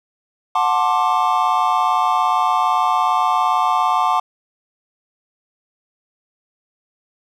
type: chord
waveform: triangle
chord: D dominant seventh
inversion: first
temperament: just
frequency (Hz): 734.2 / 881 / 1057.2 / 1174.7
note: F#5 / A5 / C6 / D6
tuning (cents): -14 / +2 / +18 / 0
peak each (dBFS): -18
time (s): 0.55-4.2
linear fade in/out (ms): 5
effects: none